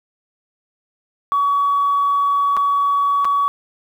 sine tone with dropouts, 1131 Hz, C#6, 34 cents sharp, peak -13 dBFS, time 1.32-3.48 s, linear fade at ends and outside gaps 0 ms, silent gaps 2.567-2.572 / 3.246-3.252 s, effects tanh soft clip ceiling -9 dBFS + 8-bit

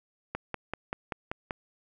click train, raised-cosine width 0.5 ms, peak -17 dBFS, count 7, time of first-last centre 0.35-1.508 s, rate 5.18 Hz, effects none

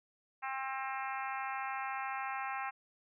harmonic tone, 266.2 Hz, C4, 30 cents sharp, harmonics 3 / 4 / 5 / 6 / 7 / 8 / 9 / 10, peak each -40 / -42 / -44 / -46 / -47 / -48 / -49 / -50 dBFS, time 0.42-2.71 s, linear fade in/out 20 ms, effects none

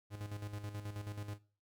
45% pulse tone with tremolo, 103.4 Hz, G#2, 7 cents flat, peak -40 dBFS, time 0.1-1.39 s, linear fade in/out 50 ms, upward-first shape square, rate 9.3 Hz, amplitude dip 60%, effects noise-tail reverb RT60 0.4 s tail -20 dB re dry

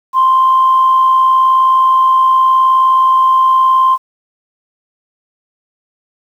sine tone with amplitude modulation, 1046.5 Hz, C6, in tune, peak -4 dBFS, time 0.13-3.98 s, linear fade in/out 50 ms, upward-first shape sine, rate 59.2 Hz, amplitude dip 30%, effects tanh soft clip ceiling -2 dBFS + 7-bit

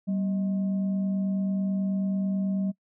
sine tone with frequency modulation, 193.4 Hz, G3, 23 cents flat, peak -24 dBFS, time 0.07-2.72 s, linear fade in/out 20 ms, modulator 436 Hz, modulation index 0.26, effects noise-tail reverb RT60 0.1 s tail -23 dB re dry

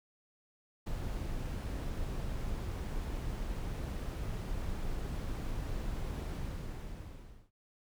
brown noise with ADSR envelope, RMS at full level -35 dBFS, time 0.86-7.51 s, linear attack 13 ms, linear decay 5 ms, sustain -2 dB, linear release 1200 ms, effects none

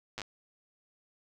slowing click train, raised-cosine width 0.2 ms, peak -21 dBFS, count 5, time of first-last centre 0.18-0.217 s, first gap 8 ms, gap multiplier 1.1, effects none

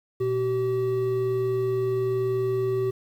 triangle tone pair together, 120.5 / 382.6 Hz, B2 / G4, -42 / -42 cents, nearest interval octave + minor sixth, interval 2000 cents, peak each -28 / -21 dBFS, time 0.2-2.91 s, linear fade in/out 10 ms, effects 9-bit

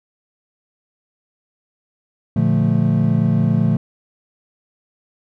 triangle chord, Bb major seventh, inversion none, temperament equal, 116.54 / 146.83 / 174.61 / 220 Hz, Bb2 / D3 / F3 / A3, 0 / 0 / 0 / 0 cents, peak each -17 dBFS, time 2.36-3.77 s, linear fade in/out 5 ms, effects none

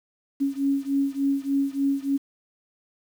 sine beating tone pair, 275.4 / 278.8 Hz, C#4 / C#4, -11 / +10 cents, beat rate 3.4 Hz, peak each -24 / -25 dBFS, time 0.4-2.18 s, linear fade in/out 20 ms, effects 8-bit

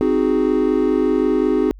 triangle chord, Ab dominant seventh, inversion first, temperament equal, 261.6 / 311.1 / 370 / 415.3 Hz, C4 / Eb4 / Gb4 / Ab4, 0 / 0 / 0 / 0 cents, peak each -18 dBFS, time 0.01-1.71 s, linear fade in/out 0 ms, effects added 47 Hz sine -37 dBFS peak until 1.79 s

